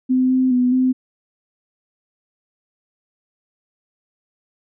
sine tone with pitch steps, 256.5 / 258.3 / 249.2 / 256.9 Hz, C4 / C4 / B3 / C4, -34 / -22 / +16 / -32 cents, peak -13 dBFS, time 0.09-0.93 s, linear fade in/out 20 ms, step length 210 ms, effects none

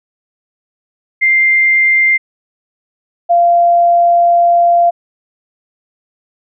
sine tone pair in turn, 2097 / 691 Hz, C7 / F5, +3 / -19 cents, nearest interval octave + perfect fifth, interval 1922 cents, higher first, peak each -7 / -6 dBFS, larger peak second, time 1.21-2.18 / 3.29-4.91 s, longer second, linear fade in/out 20 ms, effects none

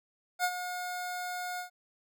25% pulse tone with ADSR envelope, 720 Hz, F#5, 47 cents flat, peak -21 dBFS, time 0.39-1.7 s, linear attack 51 ms, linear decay 59 ms, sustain -10 dB, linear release 110 ms, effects none

